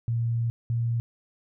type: tone pair in turn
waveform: sine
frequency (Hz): 116.54 / 117.07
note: A#2 / A#2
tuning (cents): 0 / +8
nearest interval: unison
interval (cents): 8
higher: second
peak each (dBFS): -23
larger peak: neither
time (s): 0.08-0.5 / 0.7-1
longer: first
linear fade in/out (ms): 0
effects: none